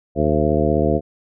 harmonic tone with a mistuned harmonic, 76 Hz, D#2, 40 cents flat, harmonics 1 / 2 / 3 / 4 / 5 / 6 / 7 / 9, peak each -23 / -23 / -23 / -23 / -23 / -23 / -23 / -23 dBFS, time 0.15-1.01 s, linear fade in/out 50 ms, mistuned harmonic 9, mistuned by -30 cents, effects none

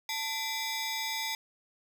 15% pulse ring-modulated tone, 1454 Hz, F#6, 31 cents flat, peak -22 dBFS, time 0.09-1.35 s, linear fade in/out 2 ms, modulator 569 Hz, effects 9-bit

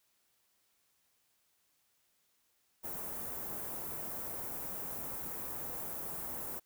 white band-stop noise, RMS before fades -41 dBFS, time 2.83-6.6 s, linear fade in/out 20 ms, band 950 to 16000 Hz, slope 12 dB/octave, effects white hiss -75 dBFS RMS until 6.65 s

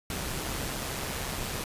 pink noise with amplitude modulation, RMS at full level -32 dBFS, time 0.1-1.64 s, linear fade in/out 2 ms, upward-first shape sine, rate 132 Hz, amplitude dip 40%, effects resampled to 32000 Hz

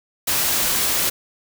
white noise, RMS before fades -20 dBFS, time 0.27-1.1 s, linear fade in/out 10 ms, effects none

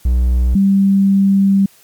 triangle / sine tone pair in turn, 61.74 / 196.01 Hz, B1 / G3, 0 / 0 cents, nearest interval octave + minor sixth, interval 2000 cents, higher second, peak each -8 dBFS, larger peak neither, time 0.05-0.55 / 0.55-1.66 s, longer second, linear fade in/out 5 ms, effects white hiss -48 dBFS RMS until 1.83 s + MP3 96 kbps

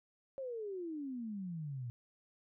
sine exponential sweep, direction down, 551 to 116.54 Hz, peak -39 dBFS, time 0.38-1.9 s, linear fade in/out 0 ms, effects none

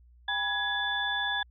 sine tone cluster, 801 / 977 / 1676 / 3480 Hz, G5 / B5 / G#6 / A7, +37 / -19 / +15 / -20 cents, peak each -35 / -39 / -30 / -32 dBFS, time 0.28-1.43 s, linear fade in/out 5 ms, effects added 60 Hz sine -54 dBFS peak until 1.5 s

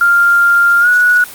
sine tone with pitch glide, 1396.9 to 1464.7 Hz, F6 to F#6, 0 to -18 cents, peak -6 dBFS, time 0.01-1.24 s, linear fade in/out 2 ms, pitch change +82 cents, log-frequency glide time 0.8-0.89 s, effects white hiss -31 dBFS RMS until 1.34 s + Opus 32 kbps

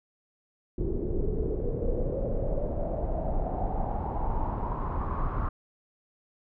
brown noise with low-pass filter sweep, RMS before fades -29 dBFS, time 0.78-5.49 s, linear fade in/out 5 ms, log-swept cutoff 370 to 1200 Hz, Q 6, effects none

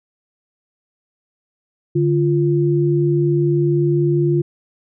sine tone pair together, 146 / 346.9 Hz, D3 / F4, -10 / -12 cents, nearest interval octave + minor third, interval 1498 cents, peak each -16 dBFS, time 1.95-4.42 s, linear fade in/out 10 ms, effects none

